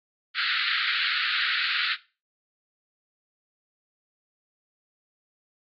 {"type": "band-pass noise", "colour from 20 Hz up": "pink", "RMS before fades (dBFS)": -26, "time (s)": [0.34, 1.97], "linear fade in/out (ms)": 50, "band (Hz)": [1300, 4500], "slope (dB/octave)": 96, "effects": ["noise-tail reverb RT60 0.3 s tail -17 dB re dry", "AAC 64 kbps"]}